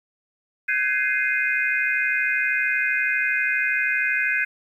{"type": "chord", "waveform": "sine", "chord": "Ab major seventh", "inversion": "third", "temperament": "equal with one note detuned", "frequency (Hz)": [1528.6, 1661.2, 2093, 2489], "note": ["G6", "Ab6", "C7", "Eb7"], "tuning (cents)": [-44, 0, 0, 0], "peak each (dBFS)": [-25, -26, -25, -25], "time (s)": [0.68, 4.45], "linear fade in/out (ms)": 10, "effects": ["9-bit"]}